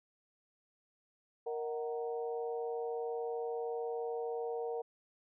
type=harmonic tone with a mistuned harmonic; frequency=155.56 Hz; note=D#3; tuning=in tune; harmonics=3 / 4 / 5 / 6; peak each=-36 / -48 / -43 / -51 dBFS; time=1.46-4.82 s; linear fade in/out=10 ms; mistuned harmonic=5; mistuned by=-74 cents; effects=none